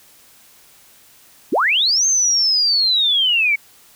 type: linear two-way sweep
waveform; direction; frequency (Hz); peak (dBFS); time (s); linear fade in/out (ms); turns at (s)
sine; up then down; 185 to 6400 to 2207; -13; 1.52-3.56; 10; 2.06
effects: white hiss -49 dBFS RMS until 3.95 s